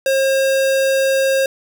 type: tone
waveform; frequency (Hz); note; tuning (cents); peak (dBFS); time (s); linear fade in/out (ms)
square; 537; C5; +45; -14; 0.06-1.46; 2
effects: none